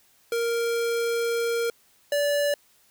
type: tone pair in turn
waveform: square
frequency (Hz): 466.2 / 578.9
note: A#4 / D5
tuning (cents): 0 / -25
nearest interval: major third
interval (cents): 375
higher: second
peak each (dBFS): -24 / -22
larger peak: second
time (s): 0.32-1.7 / 2.12-2.54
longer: first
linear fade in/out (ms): 2
effects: white hiss -61 dBFS RMS until 2.9 s